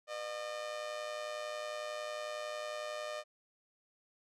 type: tone with amplitude modulation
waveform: sawtooth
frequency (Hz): 606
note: D#5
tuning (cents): -46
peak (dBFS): -32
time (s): 0.07-3.24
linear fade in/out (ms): 50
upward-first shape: sine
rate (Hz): 111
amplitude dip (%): 60
effects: low-pass 7000 Hz 12 dB/octave